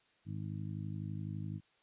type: harmonic tone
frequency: 51.91 Hz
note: G#1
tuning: in tune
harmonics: 2 / 3 / 4 / 5 / 6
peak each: -41 / -42 / -47 / -52 / -51 dBFS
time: 0.25-1.61 s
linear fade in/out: 50 ms
effects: white hiss -71 dBFS RMS until 1.82 s + resampled to 8000 Hz